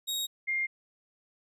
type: tone pair in turn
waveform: sawtooth / sine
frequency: 3771 / 2116 Hz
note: A#7 / C7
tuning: +19 / +19 cents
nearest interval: minor seventh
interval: 1000 cents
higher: first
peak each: -27 dBFS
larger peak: neither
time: 0.07-0.27 / 0.47-0.67 s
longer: neither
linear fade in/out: 20 ms
effects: resampled to 32000 Hz